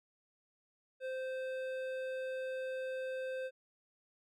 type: tone with hard clipping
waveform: triangle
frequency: 520 Hz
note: C5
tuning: 11 cents flat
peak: -39 dBFS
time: 1-3.51 s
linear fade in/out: 50 ms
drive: 15 dB
effects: none